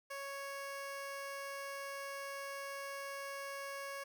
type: tone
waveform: 15% pulse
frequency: 554.4 Hz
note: C#5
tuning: in tune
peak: -36 dBFS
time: 0.1-4.04 s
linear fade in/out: 10 ms
effects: none